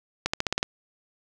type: accelerating click train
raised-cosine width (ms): 0.2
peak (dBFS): -7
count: 7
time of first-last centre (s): 0.26-0.629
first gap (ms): 75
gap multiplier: 0.92
effects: none